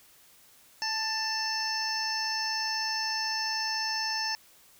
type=harmonic tone with a mistuned harmonic; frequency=886 Hz; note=A5; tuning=12 cents sharp; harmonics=1 / 2 / 3 / 5 / 6 / 7; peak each=-35 / -35 / -41 / -41 / -31 / -41 dBFS; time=0.82-4.35 s; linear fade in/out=0 ms; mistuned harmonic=1; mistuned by=-18 cents; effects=white hiss -58 dBFS RMS until 4.79 s